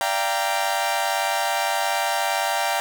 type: chord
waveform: sawtooth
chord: G minor seventh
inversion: second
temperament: equal with one note detuned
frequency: 587.3 / 686.5 / 784 / 932.3 Hz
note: D5 / F5 / G5 / Bb5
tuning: 0 / -30 / 0 / 0 cents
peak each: -26 / -23 / -21 / -23 dBFS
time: 0.01-2.8 s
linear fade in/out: 0 ms
effects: none